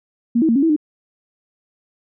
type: tone with pitch steps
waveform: sine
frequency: 235.1 / 320.8 / 230 / 276.6 / 326.2 / 302.5 Hz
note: A#3 / E4 / A#3 / C#4 / E4 / D#4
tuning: +15 / -47 / -23 / -4 / -18 / -49 cents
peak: -12 dBFS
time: 0.35-0.764 s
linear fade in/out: 10 ms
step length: 69 ms
effects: none